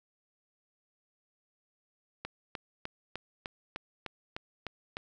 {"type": "click train", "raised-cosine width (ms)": 0.3, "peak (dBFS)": -21, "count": 10, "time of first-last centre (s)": [2.25, 4.969], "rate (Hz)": 3.31, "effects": []}